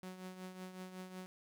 sawtooth tone with tremolo, 185 Hz, F#3, in tune, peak -40 dBFS, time 0.03-1.26 s, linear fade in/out 0 ms, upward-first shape triangle, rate 5.4 Hz, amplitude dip 65%, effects 13-bit

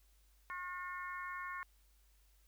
harmonic tone with a mistuned harmonic, 360.9 Hz, F#4, 43 cents flat, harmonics 3 / 4 / 5 / 6, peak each -44 / -48 / -47 / -51 dBFS, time 0.5-1.63 s, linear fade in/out 0 ms, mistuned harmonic 4, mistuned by -17 cents, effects added 50 Hz sine -66 dBFS peak until 2.47 s + white hiss -74 dBFS RMS until 2.47 s

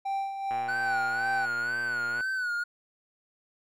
triangle tone with tremolo, 784 Hz, G5, in tune, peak -25 dBFS, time 0.05-1.46 s, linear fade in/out 10 ms, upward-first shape sine, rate 2.5 Hz, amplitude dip 55%
click train, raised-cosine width 0.5 ms, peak -26 dBFS, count 203, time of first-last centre 0.51-2.207 s, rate 119 Hz
triangle tone with vibrato, 1480 Hz, F#6, in tune, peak -26 dBFS, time 0.68-2.64 s, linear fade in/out 10 ms, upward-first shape sine, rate 2 Hz, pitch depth 78 cents each way
effects none

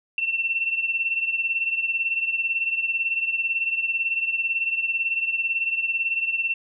sine beating tone pair, 2700 / 2718 Hz, E7 / F7, +41 / -48 cents, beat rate 18 Hz, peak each -23 / -28 dBFS, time 0.18-6.54 s, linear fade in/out 2 ms, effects none

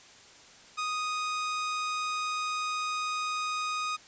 sawtooth tone, 1244.5 Hz, D#6, in tune, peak -26 dBFS, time 0.77-3.97 s, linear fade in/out 20 ms, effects white hiss -53 dBFS RMS until 4.07 s + resampled to 16000 Hz

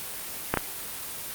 clicks, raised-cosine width 0.5 ms, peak -6 / -7 dBFS, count 2, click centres 0.54 / 0.573 s, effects white hiss -36 dBFS RMS until 1.34 s + Opus 32 kbps

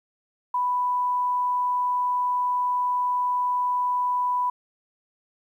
sine tone, 990 Hz, B5, 4 cents sharp, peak -21 dBFS, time 0.54-4.5 s, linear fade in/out 5 ms, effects 10-bit

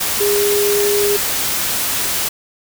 sine tone in noise, 409.2 Hz, G#4, 26 cents flat, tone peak -14 dBFS, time 0.2-1.17 s, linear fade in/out 10 ms, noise white, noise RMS -19 dBFS, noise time 0-2.29 s, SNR +2 dB, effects none

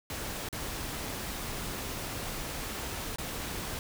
pink noise with dropouts, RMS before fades -37 dBFS, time 0.1-3.79 s, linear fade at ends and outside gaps 1 ms, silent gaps 0.488-0.527 / 3.16-3.184 s, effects none

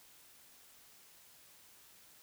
silence, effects white hiss -61 dBFS RMS until 2.22 s

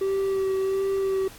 triangle tone with vibrato, 386.4 Hz, G4, 25 cents flat, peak -20 dBFS, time 0.01-1.28 s, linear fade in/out 5 ms, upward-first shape sine, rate 1.4 Hz, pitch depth 16 cents each way, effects pink hiss -46 dBFS RMS until 1.38 s + AAC 64 kbps

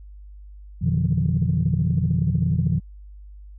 sine tone cluster, 87.2 / 122.7 / 147.4 / 160.3 / 176.5 Hz, F2 / B2 / D3 / E3 / F3, -2 / -11 / +7 / -48 / +19 cents, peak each -24 dBFS, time 0.81-2.8 s, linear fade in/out 20 ms, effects tanh soft clip ceiling -10 dBFS + added 50 Hz sine -39 dBFS peak until 3.58 s

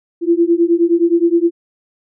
sine beating tone pair, 335.1 / 344.7 Hz, E4 / F4, +29 / -23 cents, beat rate 9.6 Hz, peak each -13 dBFS, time 0.21-1.51 s, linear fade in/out 50 ms, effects none

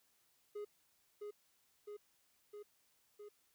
triangle tone with echo, 415.3 Hz, G#4, in tune, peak -40 dBFS, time 0.55-0.65 s, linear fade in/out 10 ms, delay 660 ms, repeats 4, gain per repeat -2 dB, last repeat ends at 3.29 s, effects white hiss -75 dBFS RMS until 3.54 s

